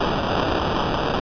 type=noise with sample-and-hold; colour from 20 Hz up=blue; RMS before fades=-22 dBFS; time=0-1.2 s; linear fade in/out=5 ms; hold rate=2100 Hz; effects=resampled to 11025 Hz